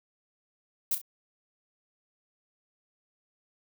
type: noise with echo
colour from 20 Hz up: violet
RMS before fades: -27 dBFS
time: 0.91-0.95 s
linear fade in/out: 5 ms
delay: 33 ms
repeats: 2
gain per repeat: -9 dB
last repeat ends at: 1.016 s
effects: none